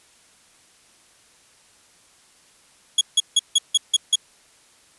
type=tone bursts; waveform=sawtooth; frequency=3338 Hz; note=G#7; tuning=8 cents sharp; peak=-10 dBFS; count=7; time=2.98-4.157 s; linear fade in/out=5 ms; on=31 ms; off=160 ms; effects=white hiss -55 dBFS RMS until 4.98 s + resampled to 24000 Hz